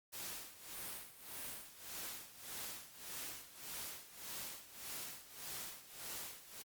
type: noise with tremolo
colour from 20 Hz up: white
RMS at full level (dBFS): -45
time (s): 0.12-6.63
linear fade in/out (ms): 20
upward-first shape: sine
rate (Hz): 1.7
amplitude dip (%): 80
effects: Opus 48 kbps